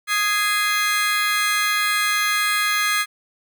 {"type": "chord", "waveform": "30% pulse", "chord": "Ab major", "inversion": "second", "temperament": "just", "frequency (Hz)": [1245.9, 1661.2, 2077], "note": ["Eb6", "Ab6", "C7"], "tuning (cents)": [2, 0, -13], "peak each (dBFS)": -20, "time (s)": [0.07, 3.06], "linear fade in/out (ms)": 50, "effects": []}